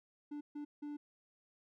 triangle tone bursts at uneven times, 293.7 Hz, D4, in tune, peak -39 dBFS, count 3, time 0.31-0.41 / 0.55-0.65 / 0.82-0.97 s, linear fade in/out 10 ms, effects none

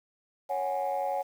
sine chord, C# suspended fourth, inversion none, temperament equal, 554.4 / 740 / 830.6 Hz, C#5 / F#5 / G#5, 0 / 0 / 0 cents, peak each -31 dBFS, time 0.49-1.23 s, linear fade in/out 20 ms, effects tanh soft clip ceiling -22 dBFS + 9-bit

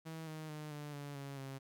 sawtooth tone with pitch steps, 161 / 156.42 / 151.96 / 147.64 / 143.43 / 139.35 / 135.38 Hz, E3 / D#3 / D#3 / D3 / D3 / C#3 / C#3, -41 / +10 / -41 / +9 / -41 / +9 / -41 cents, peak -40 dBFS, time 0.05-1.59 s, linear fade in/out 20 ms, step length 220 ms, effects none

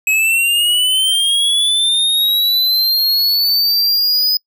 square linear sweep, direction up, 2545 to 5020 Hz, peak -12 dBFS, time 0.07-4.37 s, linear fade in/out 2 ms, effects noise-tail reverb RT60 0.1 s tail -25 dB re dry

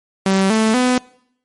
sawtooth tone with pitch steps, 192.5 / 219.9 / 251.1 Hz, G3 / A3 / B3, -31 / -1 / +29 cents, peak -9 dBFS, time 0.26-0.98 s, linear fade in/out 2 ms, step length 240 ms, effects noise-tail reverb RT60 0.7 s tail -23 dB re dry + MP3 48 kbps

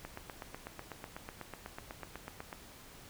click train, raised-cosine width 0.5 ms, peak -27 dBFS, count 21, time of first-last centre 0.05-2.528 s, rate 8.07 Hz, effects pink hiss -54 dBFS RMS until 3.09 s

